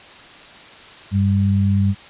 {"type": "tone pair together", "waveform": "sine", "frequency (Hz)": [98, 197.65], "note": ["G2", "G3"], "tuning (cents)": [0, 15], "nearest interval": "octave", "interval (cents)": 1215, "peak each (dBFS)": [-15, -18], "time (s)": [1.11, 1.95], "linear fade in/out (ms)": 50, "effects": ["white hiss -41 dBFS RMS until 2.09 s", "resampled to 8000 Hz"]}